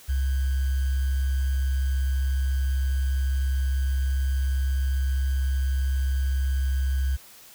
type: tone with sample-and-hold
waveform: sine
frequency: 66.7 Hz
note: C2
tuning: 34 cents sharp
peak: -21 dBFS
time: 0.08-7.17 s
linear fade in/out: 20 ms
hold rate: 1575 Hz
effects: white hiss -49 dBFS RMS until 7.54 s